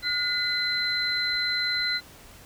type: tone cluster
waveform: sine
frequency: 1436 / 2027 / 4070 Hz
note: F6 / B6 / C8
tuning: +48 / +45 / -49 cents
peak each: -30 / -30 / -26 dBFS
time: 0.02-2.01 s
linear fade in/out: 50 ms
effects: pink hiss -49 dBFS RMS until 2.45 s